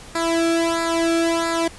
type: tone with flanger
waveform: sawtooth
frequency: 332.5 Hz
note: E4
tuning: 15 cents sharp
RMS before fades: -20 dBFS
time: 0.15-1.68 s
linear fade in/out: 5 ms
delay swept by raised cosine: 0.33 to 1.05 ms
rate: 1.5 Hz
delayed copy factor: -0.85
effects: pink hiss -41 dBFS RMS until 1.78 s + resampled to 24000 Hz